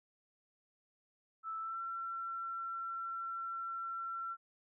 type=tone with pitch glide; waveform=sine; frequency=1317 to 1353.2 Hz; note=E6 to E6; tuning=-2 to +45 cents; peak=-38 dBFS; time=1.43-4.37 s; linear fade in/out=50 ms; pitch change=+47 cents; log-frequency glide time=1.6-1.8 s; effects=none